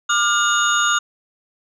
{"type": "tone cluster", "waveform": "sine", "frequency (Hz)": [1191, 1419, 2874, 3657, 6720], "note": ["D6", "F6", "F7", "A#7", "G#8"], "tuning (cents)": [24, 27, 49, -34, 19], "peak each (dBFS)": [-19, -18, -25, -23, -22], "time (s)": [0.09, 0.99], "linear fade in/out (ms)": 10, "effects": ["tanh soft clip ceiling -7 dBFS"]}